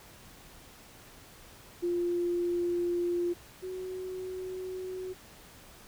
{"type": "tone pair in turn", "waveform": "sine", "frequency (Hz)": [349.2, 371], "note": ["F4", "F#4"], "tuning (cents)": [0, 5], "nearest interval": "minor second", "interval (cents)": 105, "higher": "second", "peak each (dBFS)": [-27, -35], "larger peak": "first", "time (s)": [[1.82, 3.34], [3.62, 5.14]], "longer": "neither", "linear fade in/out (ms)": 20, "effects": ["pink hiss -53 dBFS RMS until 5.87 s"]}